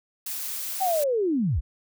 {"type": "noise", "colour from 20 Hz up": "blue", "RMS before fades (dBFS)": -32, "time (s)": [0.26, 1.04], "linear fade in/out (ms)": 5}
{"type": "linear sweep", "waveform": "sine", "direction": "down", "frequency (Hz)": [784, 43.65], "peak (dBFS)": -21, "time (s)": [0.8, 1.61], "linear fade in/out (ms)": 20}
{"effects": []}